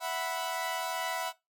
sawtooth chord, E suspended second, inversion none, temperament equal, 659.3 / 740 / 987.8 Hz, E5 / F#5 / B5, 0 / 0 / 0 cents, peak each -32 dBFS, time 0-1.33 s, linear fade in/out 50 ms, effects noise-tail reverb RT60 0.2 s tail -19 dB re dry + MP3 96 kbps

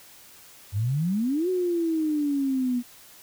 sine exponential two-way sweep, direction up then down, 94.1 to 372.8 to 240.5 Hz, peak -22 dBFS, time 0.72-2.83 s, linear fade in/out 50 ms, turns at 1.49 s, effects white hiss -50 dBFS RMS until 3.22 s

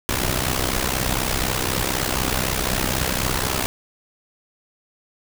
pink noise with amplitude modulation, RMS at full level -19 dBFS, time 0.09-3.66 s, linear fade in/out 0 ms, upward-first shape sine, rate 64 Hz, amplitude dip 80%, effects none

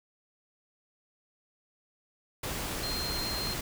sine tone in noise, 4186 Hz, C8, in tune, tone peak -34 dBFS, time 2.83-3.54 s, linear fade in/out 5 ms, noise pink, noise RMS -35 dBFS, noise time 2.43-3.61 s, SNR -2 dB, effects none

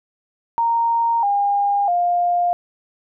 sine tone with pitch steps, 928 / 807.9 / 703.3 Hz, A#5 / G#5 / F5, -8 / -48 / +12 cents, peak -15 dBFS, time 0.58-2.53 s, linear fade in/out 0 ms, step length 650 ms, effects none

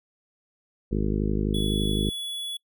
harmonic tone, 51.8 Hz, G#1, 4 cents flat, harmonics 1 / 2 / 3 / 4 / 5 / 6 / 7 / 8 / 9, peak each -27 / -32 / -31 / -29 / -34 / -34 / -33 / -36 / -39 dBFS, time 0.91-2.1 s, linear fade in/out 10 ms
square tone, 3400 Hz, G#7, 40 cents sharp, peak -31 dBFS, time 1.54-2.57 s, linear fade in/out 5 ms
effects noise-tail reverb RT60 0.1 s tail -26 dB re dry

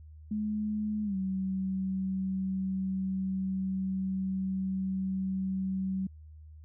sine tone with pitch glide, 212 to 189.96 Hz, G#3 to F#3, +36 to +46 cents, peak -29 dBFS, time 0.31-6.07 s, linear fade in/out 5 ms, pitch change -190 cents, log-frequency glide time 1.04-1.16 s, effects added 77 Hz sine -47 dBFS peak until 6.64 s

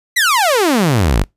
sawtooth exponential sweep, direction down, 2058 to 43 Hz, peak -7 dBFS, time 0.16-1.24 s, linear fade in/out 10 ms, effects noise-tail reverb RT60 0.2 s tail -26 dB re dry + resampled to 32000 Hz

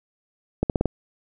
accelerating click train, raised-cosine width 2 ms, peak -7 dBFS, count 5, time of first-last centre 0.63-0.857 s, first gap 68 ms, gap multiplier 0.88, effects none

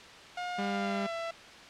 sawtooth tone with pitch glide, 715 to 667.1 Hz, F5 to E5, +41 to +20 cents, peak -30 dBFS, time 0.37-1.31 s, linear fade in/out 5 ms, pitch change -121 cents, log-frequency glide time 0.63-1.14 s
sawtooth tone, 199.6 Hz, G3, 32 cents sharp, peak -28 dBFS, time 0.58-1.07 s, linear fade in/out 10 ms
effects white hiss -49 dBFS RMS until 1.69 s + low-pass 4000 Hz 12 dB/octave

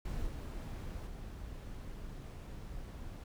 brown noise with level steps, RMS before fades -39 / -42 / -45 dBFS, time 0.05-3.24 s, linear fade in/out 5 ms, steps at 0.26 / 1.06 s, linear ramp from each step 10 ms, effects none

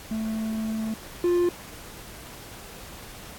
triangle tone pair in turn, 220 / 351.1 Hz, A3 / F4, 0 / +9 cents, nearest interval minor sixth, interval 809 cents, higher second, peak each -24 / -17 dBFS, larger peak second, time 0.11-0.94 / 1.24-1.49 s, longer first, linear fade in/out 2 ms, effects pink hiss -43 dBFS RMS until 3.38 s + AAC 64 kbps

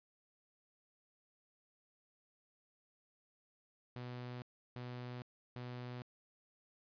sawtooth tone bursts, 123.47 Hz, B2, in tune, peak -40 dBFS, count 3, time 3.96-6.02 s, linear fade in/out 0 ms, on 460 ms, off 340 ms, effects resampled to 11025 Hz + 13-bit

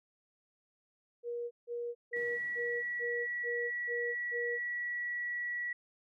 sine tone bursts, 476.3 Hz, A#4, 37 cents sharp, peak -35 dBFS, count 8, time 1.23-4.59 s, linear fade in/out 50 ms, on 280 ms, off 160 ms
sine tone, 1936 Hz, B6, 35 cents flat, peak -34 dBFS, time 2.13-5.73 s, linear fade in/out 5 ms
brown noise with exponential decay, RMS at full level -48 dBFS, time 2.16-4.69 s, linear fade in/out 2 ms, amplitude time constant 550 ms
effects high-pass 200 Hz 12 dB/octave

